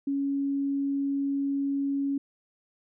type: tone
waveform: sine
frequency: 278.2 Hz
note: C#4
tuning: 6 cents sharp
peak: -25 dBFS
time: 0.07-2.18 s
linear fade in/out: 5 ms
effects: none